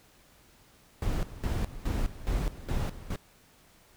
brown noise with tremolo, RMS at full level -29 dBFS, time 1.02-3.16 s, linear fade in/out 2 ms, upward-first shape square, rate 2.4 Hz, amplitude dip 80%, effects pink hiss -60 dBFS RMS until 3.96 s

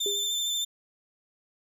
30% pulse tone with vibrato, 3553 Hz, A7, 16 cents sharp, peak -24 dBFS, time 0-0.65 s, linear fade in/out 10 ms, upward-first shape square, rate 13 Hz, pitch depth 16 cents each way
sine tone with exponential decay, 403.2 Hz, G4, 49 cents sharp, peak -27 dBFS, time 0.06-0.39 s, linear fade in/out 2 ms, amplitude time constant 71 ms
effects none

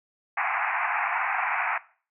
pink band-pass noise, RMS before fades -27 dBFS, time 0.37-1.78 s, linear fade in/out 5 ms, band 710 to 2500 Hz, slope 96 dB/octave, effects noise-tail reverb RT60 0.4 s tail -18 dB re dry

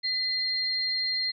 sine tone pair together, 2016 / 4196 Hz, B6 / C8, +35 / +4 cents, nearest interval octave + minor second, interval 1269 cents, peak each -34 / -26 dBFS, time 0.03-1.32 s, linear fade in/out 20 ms, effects none

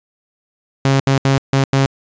sawtooth tone bursts at uneven times, 135.9 Hz, C#3, 34 cents flat, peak -7 dBFS, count 5, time 0.85-1 / 1.07-1.18 / 1.25-1.38 / 1.53-1.64 / 1.73-1.86 s, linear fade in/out 2 ms, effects resampled to 16000 Hz

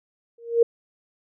sine tone with exponential growth, 466.2 Hz, A#4, in tune, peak -10 dBFS, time 0.38-0.63 s, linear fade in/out 5 ms, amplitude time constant 54 ms, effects none

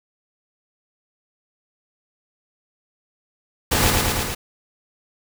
pink noise with echo, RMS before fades -19 dBFS, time 3.71-3.91 s, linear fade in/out 10 ms, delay 110 ms, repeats 4, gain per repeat -2 dB, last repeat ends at 4.35 s, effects none

